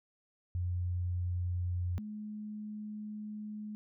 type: tone pair in turn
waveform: sine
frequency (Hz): 89 / 211.7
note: F2 / G#3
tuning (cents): +33 / +33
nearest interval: octave + minor third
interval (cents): 1500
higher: second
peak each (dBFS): -31 / -39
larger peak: first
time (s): 0.55-1.98 / 1.98-3.75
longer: second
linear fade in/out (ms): 0
effects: none